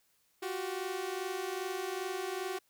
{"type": "tone pair together", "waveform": "sawtooth", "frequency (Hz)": [359.6, 382.1], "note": ["F#4", "G4"], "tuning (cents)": [-49, -44], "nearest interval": "minor second", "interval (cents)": 105, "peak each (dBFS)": [-35, -33], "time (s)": [0.42, 2.59], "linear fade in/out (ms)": 10, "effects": ["white hiss -72 dBFS RMS until 2.69 s"]}